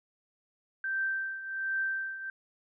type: tone with tremolo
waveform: sine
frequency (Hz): 1563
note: G6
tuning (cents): -6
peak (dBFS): -27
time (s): 0.84-2.3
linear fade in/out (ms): 2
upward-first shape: triangle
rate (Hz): 1.3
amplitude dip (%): 75
effects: none